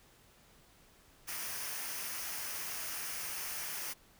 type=noise with comb filter; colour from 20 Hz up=white; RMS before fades=-40 dBFS; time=1.27-3.94 s; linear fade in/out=20 ms; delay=0.26 ms; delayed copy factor=-0.5; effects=pink hiss -63 dBFS RMS until 4.19 s